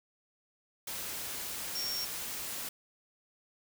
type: tone in noise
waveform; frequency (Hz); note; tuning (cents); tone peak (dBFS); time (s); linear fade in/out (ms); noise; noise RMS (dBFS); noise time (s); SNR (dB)
sine; 5530; F8; -18; -34; 1.75-2.05; 5; white; -39; 0.87-2.69; +2
effects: none